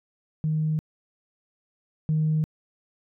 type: tone pair in turn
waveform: sine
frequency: 155.56 / 155.56 Hz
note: D#3 / D#3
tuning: 0 / 0 cents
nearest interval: unison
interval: 0 cents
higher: neither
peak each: -21 / -19 dBFS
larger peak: second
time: 0.44-0.79 / 2.09-2.44 s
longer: neither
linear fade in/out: 0 ms
effects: tanh soft clip ceiling -16 dBFS